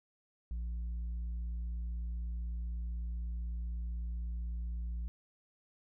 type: tone with tanh clipping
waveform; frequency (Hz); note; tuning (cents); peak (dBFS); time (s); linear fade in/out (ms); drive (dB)
triangle; 58; A#1; -8; -36; 0.51-5.08; 0; 8
effects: none